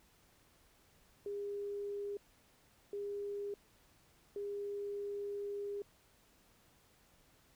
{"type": "tone bursts at uneven times", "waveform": "sine", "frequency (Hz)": 405.8, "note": "G#4", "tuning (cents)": -40, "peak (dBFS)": -38, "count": 3, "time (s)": [[1.26, 2.17], [2.93, 3.54], [4.36, 5.82]], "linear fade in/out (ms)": 2, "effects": ["pink hiss -68 dBFS RMS until 7.55 s"]}